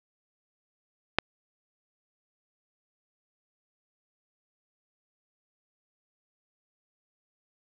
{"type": "click", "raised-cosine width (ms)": 0.3, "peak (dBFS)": -4, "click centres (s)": 1.186, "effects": ["low-pass 5000 Hz 12 dB/octave"]}